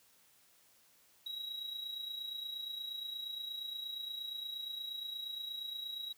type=tone with amplitude modulation; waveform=triangle; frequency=3853 Hz; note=B7; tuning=44 cents flat; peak=-36 dBFS; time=1.26-6.13 s; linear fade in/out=5 ms; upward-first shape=sine; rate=28.5 Hz; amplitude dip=55%; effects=white hiss -67 dBFS RMS until 6.17 s + high-pass 60 Hz 12 dB/octave

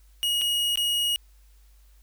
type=tone with dropouts; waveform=45% pulse; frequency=2888 Hz; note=F#7; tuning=43 cents flat; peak=-22 dBFS; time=0.23-1.16 s; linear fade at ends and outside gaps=0 ms; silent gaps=0.413-0.417 / 0.757-0.774 s; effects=added 50 Hz sine -52 dBFS peak until 2.02 s + white hiss -65 dBFS RMS until 2.02 s

